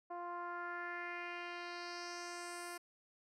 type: tone with low-pass filter sweep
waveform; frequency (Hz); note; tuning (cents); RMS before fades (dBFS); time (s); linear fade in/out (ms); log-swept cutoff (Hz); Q
10% pulse; 349.2; F4; 0; -45; 0.1-2.78; 10; 840 to 11000; 2.6
effects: none